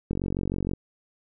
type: click train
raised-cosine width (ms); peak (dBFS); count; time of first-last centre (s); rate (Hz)
3; -15; 30; 0.11-0.735; 46.4
effects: none